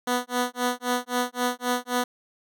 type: tone with tremolo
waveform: 10% pulse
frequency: 246.9 Hz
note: B3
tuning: in tune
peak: -13 dBFS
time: 0.07-2.04 s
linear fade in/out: 5 ms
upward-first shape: sine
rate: 3.8 Hz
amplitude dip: 100%
effects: none